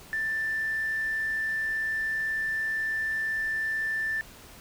triangle tone, 1771 Hz, A6, 11 cents sharp, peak -23 dBFS, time 0.13-4.21 s, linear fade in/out 0 ms, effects tanh soft clip ceiling -24 dBFS + pink hiss -49 dBFS RMS until 4.6 s

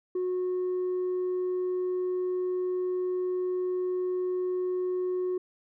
triangle tone with tanh clipping, 365.2 Hz, F#4, 23 cents flat, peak -27 dBFS, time 0.15-5.38 s, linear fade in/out 5 ms, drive 6 dB, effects none

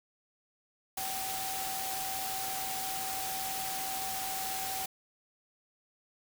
sine tone in noise, 767 Hz, G5, 38 cents flat, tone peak -38 dBFS, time 0.97-4.86 s, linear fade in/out 5 ms, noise white, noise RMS -37 dBFS, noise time 0.97-4.86 s, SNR -4 dB, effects none

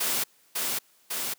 white noise with echo, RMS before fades -27 dBFS, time 0-0.24 s, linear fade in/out 10 ms, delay 550 ms, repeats 2, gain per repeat -2 dB, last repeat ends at 1.34 s, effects white hiss -62 dBFS RMS until 1.38 s + high-pass 150 Hz 12 dB/octave

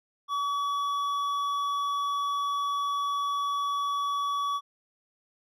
sine tone with hard clipping, 1137 Hz, C#6, 44 cents sharp, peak -28 dBFS, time 0.28-4.61 s, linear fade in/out 50 ms, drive 7 dB, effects none

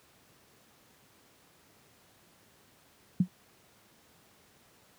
sine tone with exponential decay, 181.1 Hz, F#3, 37 cents flat, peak -17 dBFS, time 3.2-3.28 s, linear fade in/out 5 ms, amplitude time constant 17 ms, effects pink hiss -62 dBFS RMS until 4.98 s + high-pass 100 Hz 12 dB/octave

